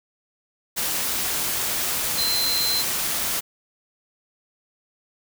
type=tone in noise; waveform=sine; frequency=4098 Hz; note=C8; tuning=37 cents flat; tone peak=-22 dBFS; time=2.17-2.83 s; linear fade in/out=20 ms; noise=white; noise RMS=-25 dBFS; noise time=0.76-3.41 s; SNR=0 dB; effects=none